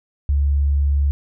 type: tone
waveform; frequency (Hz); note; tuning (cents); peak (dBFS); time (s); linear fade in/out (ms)
sine; 70.9; C#2; +40; -14; 0.29-1.11; 0
effects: none